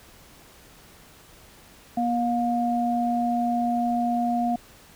sine tone pair together, 239.8 / 711.2 Hz, A#3 / F5, +49 / +31 cents, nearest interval octave + perfect fifth, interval 1882 cents, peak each -24 dBFS, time 1.97-4.56 s, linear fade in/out 5 ms, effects pink hiss -51 dBFS RMS until 4.95 s

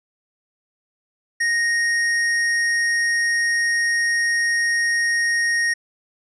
sine tone with tanh clipping, 1864.7 Hz, A#6, in tune, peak -19 dBFS, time 1.4-5.74 s, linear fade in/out 10 ms, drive 18 dB, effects resampled to 22050 Hz

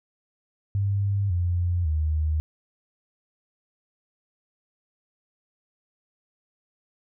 sine tone with pitch steps, 99.8 / 87.89 / 77.4 Hz, G2 / F2 / D#2, +32 / +12 / -9 cents, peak -21 dBFS, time 0.75-2.4 s, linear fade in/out 0 ms, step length 550 ms, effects none

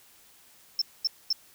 sine tone bursts, 5340 Hz, E8, 22 cents sharp, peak -20 dBFS, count 3, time 0.79-1.328 s, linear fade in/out 2 ms, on 26 ms, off 230 ms, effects tanh soft clip ceiling -21 dBFS + white hiss -57 dBFS RMS until 1.54 s

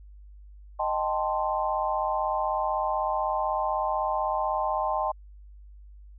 sine chord, A half-diminished seventh, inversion second, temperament equal, 622.3 / 784 / 880 / 1046.5 Hz, Eb5 / G5 / A5 / C6, 0 / 0 / 0 / 0 cents, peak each -30 dBFS, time 0.79-5.12 s, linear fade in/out 10 ms, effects added 50 Hz sine -45 dBFS peak until 6.18 s

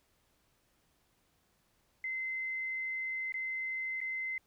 sine tone with dropouts, 2063 Hz, C7, 25 cents flat, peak -34 dBFS, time 2.04-4.38 s, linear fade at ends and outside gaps 2 ms, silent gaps 3.322-3.341 / 4.005-4.013 s, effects pink hiss -73 dBFS RMS until 4.46 s

